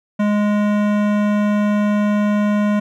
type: tone with hard clipping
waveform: sine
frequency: 207.7 Hz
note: G#3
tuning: in tune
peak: -16 dBFS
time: 0.19-2.8 s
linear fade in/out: 10 ms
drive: 17 dB
effects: none